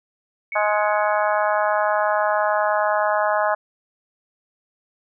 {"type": "tone with exponential decay", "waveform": "sine", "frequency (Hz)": 2222, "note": "C#7", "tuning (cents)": 4, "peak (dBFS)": -26, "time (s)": [0.52, 3.05], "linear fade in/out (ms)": 2, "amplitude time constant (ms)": 550}
{"type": "harmonic tone", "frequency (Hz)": 209.7, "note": "G#3", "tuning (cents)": 17, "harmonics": [3, 4, 5, 6, 7, 8], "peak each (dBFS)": [-21, -23, -25, -27, -28, -29], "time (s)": [0.55, 3.55], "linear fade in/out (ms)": 10}
{"effects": []}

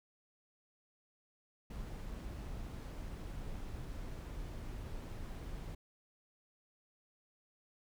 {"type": "noise", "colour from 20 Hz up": "brown", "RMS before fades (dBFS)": -44, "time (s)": [1.7, 5.75], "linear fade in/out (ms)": 5, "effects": []}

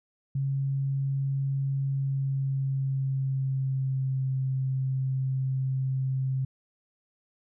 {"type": "tone with pitch glide", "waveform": "sine", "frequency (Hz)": [136.8, 132.22], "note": ["C#3", "C3"], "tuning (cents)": [-23, 19], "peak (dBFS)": -25, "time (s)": [0.35, 6.45], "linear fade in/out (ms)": 5, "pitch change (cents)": -58, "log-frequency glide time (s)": [1.89, 4.33], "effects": []}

